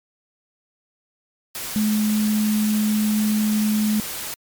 sine tone in noise, 213.2 Hz, G#3, 46 cents sharp, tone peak -17 dBFS, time 1.76-4 s, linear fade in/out 0 ms, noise white, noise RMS -30 dBFS, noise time 1.55-4.34 s, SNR +10 dB, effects MP3 96 kbps

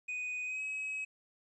triangle tone with pitch glide, 2489 to 2550 Hz, D#7 to D#7, 0 to +42 cents, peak -34 dBFS, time 0.08-1.05 s, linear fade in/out 10 ms, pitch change +42 cents, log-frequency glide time 0.44-0.61 s, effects resampled to 24000 Hz + 12-bit

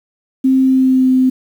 sine tone with pitch glide, 263.3 to 258.2 Hz, C4 to C4, +11 to -23 cents, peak -8 dBFS, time 0.44-1.3 s, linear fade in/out 10 ms, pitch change -34 cents, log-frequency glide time 0.61-1.1 s, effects 7-bit

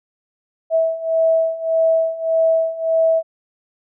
sine beating tone pair, 650 / 651.7 Hz, E5 / E5, -24 / -20 cents, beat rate 1.7 Hz, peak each -19 / -16 dBFS, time 0.7-3.23 s, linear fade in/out 50 ms, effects none

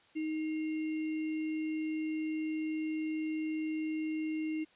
sine tone with sample-and-hold, 312.6 Hz, D#4, 8 cents sharp, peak -32 dBFS, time 0.15-4.65 s, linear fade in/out 20 ms, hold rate 2450 Hz, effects white hiss -64 dBFS RMS until 4.75 s + resampled to 8000 Hz

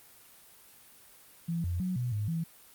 sine tone with pitch steps, 168.2 / 87.5 / 183.6 / 123.1 / 104.7 / 164.7 Hz, E3 / F2 / F#3 / B2 / G#2 / E3, +35 / +4 / -13 / -5 / +15 / -1 cents, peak -29 dBFS, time 1.48-2.44 s, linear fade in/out 10 ms, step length 160 ms, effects white hiss -56 dBFS RMS until 2.74 s + Opus 32 kbps

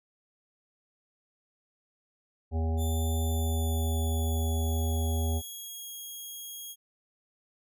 harmonic tone, 80.7 Hz, E2, 36 cents flat, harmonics 1 / 3 / 5 / 7 / 9 / 10, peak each -26 / -37 / -40 / -44 / -44 / -45 dBFS, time 2.51-5.42 s, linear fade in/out 50 ms
5% pulse tone with pitch glide, 3520 to 3284 Hz, A7 to G#7, 0 to -20 cents, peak -32 dBFS, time 2.77-6.76 s, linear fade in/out 50 ms, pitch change -120 cents, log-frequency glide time 3.21-5.91 s
effects none

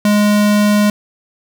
square tone, 207.8 Hz, G#3, 1 cent sharp, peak -10 dBFS, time 0.05-0.9 s, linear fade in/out 2 ms, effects none

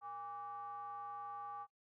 triangle ring-modulated tone, 174.61 Hz, F3, in tune, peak -39 dBFS, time 0.01-1.67 s, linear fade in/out 50 ms, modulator 988 Hz, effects noise-tail reverb RT60 0.1 s tail -20 dB re dry

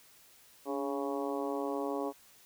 harmonic tone with a mistuned harmonic, 138.7 Hz, C#3, 1 cent sharp, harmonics 2 / 3 / 4 / 5 / 6 / 7 / 8, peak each -37 / -37 / -39 / -42 / -43 / -45 / -44 dBFS, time 0.65-2.13 s, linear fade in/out 50 ms, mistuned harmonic 2, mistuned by +50 cents, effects white hiss -60 dBFS RMS until 2.45 s

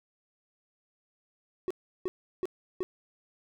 triangle tone bursts, 370 Hz, F#4, in tune, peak -26 dBFS, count 4, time 1.68-2.83 s, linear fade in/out 0 ms, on 25 ms, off 350 ms, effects none

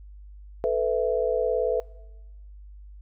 sine chord, A suspended second, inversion none, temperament equal with one note detuned, 440 / 498.2 / 659.3 Hz, A4 / B4 / E5, 0 / +15 / 0 cents, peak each -26 / -24 / -27 dBFS, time 0.64-1.8 s, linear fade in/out 0 ms, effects noise-tail reverb RT60 1.0 s tail -22 dB re dry + added 50 Hz sine -42 dBFS peak until 3.01 s

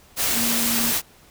sine tone in noise, 232.9 Hz, A#3, 1 cent flat, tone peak -26 dBFS, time 0.33-0.94 s, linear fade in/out 50 ms, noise white, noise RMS -22 dBFS, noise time 0.16-1.02 s, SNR -7 dB, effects pink hiss -52 dBFS RMS until 1.3 s

